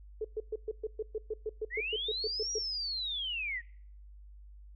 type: tone bursts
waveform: sine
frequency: 433.7 Hz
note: A4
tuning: 25 cents flat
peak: -31 dBFS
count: 16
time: 0.21-2.586 s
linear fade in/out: 5 ms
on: 36 ms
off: 120 ms
type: linear two-way sweep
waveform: sine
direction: up then down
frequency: 1809 to 5760 to 1809 Hz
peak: -33 dBFS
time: 1.7-3.62 s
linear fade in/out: 50 ms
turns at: 2.52 s
effects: noise-tail reverb RT60 0.6 s tail -25 dB re dry + added 50 Hz sine -49 dBFS peak until 4.75 s